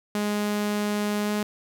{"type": "tone with pitch glide", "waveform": "sawtooth", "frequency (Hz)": [207.8, 209.2], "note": ["G#3", "G#3"], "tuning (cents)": [1, 13], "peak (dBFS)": -20, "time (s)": [0.15, 1.43], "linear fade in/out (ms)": 2, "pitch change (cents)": 12, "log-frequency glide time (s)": [1.24, 1.31], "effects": ["10-bit"]}